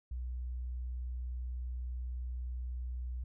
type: tone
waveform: sine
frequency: 61.74 Hz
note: B1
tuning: in tune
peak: -36 dBFS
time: 0.11-3.24 s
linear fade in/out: 5 ms
effects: none